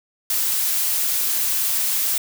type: noise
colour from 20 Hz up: blue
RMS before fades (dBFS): -21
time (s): 0.3-2.18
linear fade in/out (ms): 2
effects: none